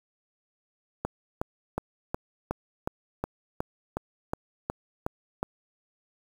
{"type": "click train", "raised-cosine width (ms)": 1, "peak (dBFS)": -14, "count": 13, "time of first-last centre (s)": [1.05, 5.43], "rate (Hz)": 2.74, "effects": ["7-bit"]}